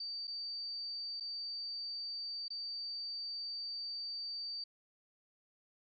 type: tone with dropouts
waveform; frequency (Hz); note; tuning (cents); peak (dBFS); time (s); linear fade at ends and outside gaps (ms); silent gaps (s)
sine; 4621; D8; -29; -39; 0-4.64; 5; 0.272-0.277 / 1.2-1.206 / 2.482-2.503
effects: none